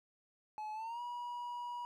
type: tone with pitch glide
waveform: triangle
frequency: 856 to 966.4 Hz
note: A5 to B5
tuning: -48 to -38 cents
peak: -38 dBFS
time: 0.58-1.85 s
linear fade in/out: 0 ms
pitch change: +210 cents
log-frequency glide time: 0.73-1.01 s
effects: none